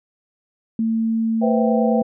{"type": "tone", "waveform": "sine", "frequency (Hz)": 224.8, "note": "A3", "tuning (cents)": 37, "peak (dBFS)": -17, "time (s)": [0.79, 2.02], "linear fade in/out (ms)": 2}
{"type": "chord", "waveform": "sine", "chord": "C major seventh", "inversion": "third", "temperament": "equal", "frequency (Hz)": [493.9, 523.3, 659.3, 784], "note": ["B4", "C5", "E5", "G5"], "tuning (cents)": [0, 0, 0, 0], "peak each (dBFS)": [-21, -24, -24, -25], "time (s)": [1.41, 2.03], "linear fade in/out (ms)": 20}
{"effects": []}